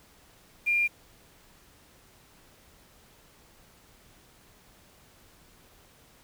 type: tone with quantisation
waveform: sine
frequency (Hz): 2400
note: D7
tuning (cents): +37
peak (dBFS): -22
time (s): 0.66-0.88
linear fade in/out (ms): 20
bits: 8
effects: pink hiss -58 dBFS RMS until 6.23 s